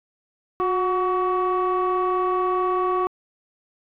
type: tone cluster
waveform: sine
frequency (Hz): 363.6 / 734 / 1129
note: F#4 / F#5 / C#6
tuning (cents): -30 / -14 / +31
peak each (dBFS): -21 / -27 / -21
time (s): 0.6-3.07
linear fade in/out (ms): 0
effects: tanh soft clip ceiling -15 dBFS